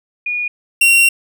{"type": "tone pair in turn", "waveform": ["sine", "45% pulse"], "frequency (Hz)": [2446, 2746], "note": ["D#7", "F7"], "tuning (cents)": [-30, -30], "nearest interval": "major second", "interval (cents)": 200, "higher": "second", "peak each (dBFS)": [-17, -8], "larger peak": "second", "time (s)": [[0.26, 0.48], [0.81, 1.09]], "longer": "second", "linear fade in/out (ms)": 5, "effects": []}